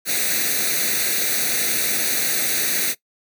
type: noise with comb filter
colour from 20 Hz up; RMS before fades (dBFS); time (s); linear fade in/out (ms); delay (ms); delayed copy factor
white; -21; 0.05-2.95; 50; 0.48; +0.8
effects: noise-tail reverb RT60 0.1 s tail -19 dB re dry + high-pass 200 Hz 12 dB/octave